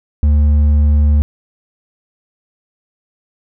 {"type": "tone with hard clipping", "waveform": "sine", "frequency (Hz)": 74.1, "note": "D2", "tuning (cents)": 16, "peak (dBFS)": -9, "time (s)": [0.23, 1.22], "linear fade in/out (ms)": 0, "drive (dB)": 4, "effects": []}